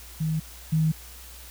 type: tone pair in turn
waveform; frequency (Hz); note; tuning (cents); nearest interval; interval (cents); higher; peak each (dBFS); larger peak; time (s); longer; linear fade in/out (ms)
sine; 157.9 / 157.9; D#3 / D#3; +26 / +26; unison; 0; neither; -23 / -19; second; 0.2-0.4 / 0.72-0.92; neither; 10
effects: added 60 Hz sine -45 dBFS peak until 1.5 s + white hiss -46 dBFS RMS until 1.5 s